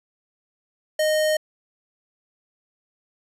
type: tone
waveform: square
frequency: 618 Hz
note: D#5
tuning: 12 cents flat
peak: -19 dBFS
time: 0.99-1.37 s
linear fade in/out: 5 ms
effects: resampled to 32000 Hz